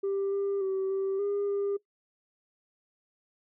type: tone with pitch steps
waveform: sine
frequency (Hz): 393.9 / 397.5 / 383.5 / 387.8 / 404.6 / 401.2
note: G4 / G4 / G4 / G4 / G#4 / G4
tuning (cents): +8 / +24 / -38 / -19 / -45 / +40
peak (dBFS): -25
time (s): 0.03-1.77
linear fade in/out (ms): 10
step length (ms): 290
effects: noise-tail reverb RT60 0.1 s tail -19 dB re dry + tanh soft clip ceiling -25 dBFS